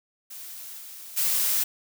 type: noise with level steps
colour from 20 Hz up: blue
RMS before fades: -40 / -42 / -24 dBFS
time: 0.3-1.64 s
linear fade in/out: 10 ms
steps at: 0.78 / 1.16 s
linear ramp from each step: 20 ms
effects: none